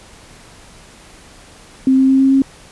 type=tone with pitch steps; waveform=sine; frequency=263.3 / 265 / 266.7 / 268.4 / 270.1 Hz; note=C4 / C4 / C4 / C4 / C#4; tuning=+11 / +22 / +33 / +44 / -45 cents; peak=-8 dBFS; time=1.87-2.42 s; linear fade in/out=2 ms; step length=110 ms; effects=pink hiss -42 dBFS RMS until 2.71 s + resampled to 24000 Hz